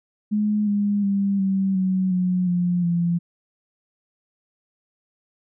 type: tone with pitch steps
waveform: sine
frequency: 210.2 / 204.2 / 198.4 / 192.75 / 187.27 / 181.94 / 176.76 / 171.72 Hz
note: G#3 / G#3 / G3 / G3 / F#3 / F#3 / F3 / F3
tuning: +21 / -29 / +21 / -29 / +21 / -29 / +21 / -29 cents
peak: -18 dBFS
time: 0.31-3.19 s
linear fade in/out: 20 ms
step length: 360 ms
effects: none